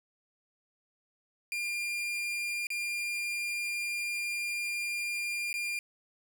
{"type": "tone with dropouts", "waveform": "40% pulse", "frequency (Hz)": 2402, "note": "D7", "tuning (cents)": 38, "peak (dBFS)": -31, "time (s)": [1.52, 5.79], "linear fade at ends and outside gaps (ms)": 1, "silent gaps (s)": [[2.669, 2.703], [5.529, 5.54]], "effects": []}